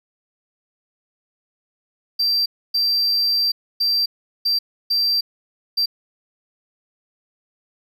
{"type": "tone bursts at uneven times", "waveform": "triangle", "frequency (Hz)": 4702, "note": "D8", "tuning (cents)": 1, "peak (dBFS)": -15, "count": 6, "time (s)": [[2.19, 2.46], [2.74, 3.52], [3.8, 4.06], [4.45, 4.59], [4.9, 5.21], [5.77, 5.86]], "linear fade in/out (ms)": 10, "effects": []}